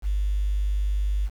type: tone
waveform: sine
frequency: 50 Hz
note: G1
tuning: 35 cents sharp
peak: -21 dBFS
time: 0.02-1.3 s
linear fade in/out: 50 ms
effects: 8-bit